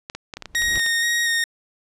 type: clicks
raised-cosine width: 0.2 ms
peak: -15 dBFS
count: 11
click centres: 0.099 / 0.15 / 0.338 / 0.37 / 0.423 / 0.457 / 0.549 / 0.621 / 0.757 / 0.795 / 0.863 s
type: noise with exponential growth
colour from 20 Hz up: brown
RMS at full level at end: -26 dBFS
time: 0.37-0.78 s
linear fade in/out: 0 ms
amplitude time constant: 87 ms
type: tone with vibrato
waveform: sawtooth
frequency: 1864.7 Hz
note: A#6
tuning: in tune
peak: -15 dBFS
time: 0.55-1.44 s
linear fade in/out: 2 ms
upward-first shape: square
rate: 2.1 Hz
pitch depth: 15 cents each way
effects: low-pass 11000 Hz 12 dB/octave